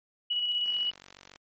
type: tone with tremolo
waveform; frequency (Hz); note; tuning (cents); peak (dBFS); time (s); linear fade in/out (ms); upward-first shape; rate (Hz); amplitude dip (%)
sine; 2929; F#7; -18; -25; 0.3-0.91; 10; square; 16; 30
type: click train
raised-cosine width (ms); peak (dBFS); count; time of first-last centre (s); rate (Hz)
0.2; -30; 34; 0.66-1.359; 47.2
effects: MP3 32 kbps